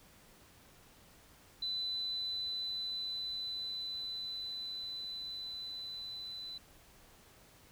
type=tone with level ramp; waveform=sine; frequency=4003 Hz; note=B7; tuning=23 cents sharp; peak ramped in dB=-34 to -42 dBFS; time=1.62-6.58 s; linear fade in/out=5 ms; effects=pink hiss -61 dBFS RMS until 7.71 s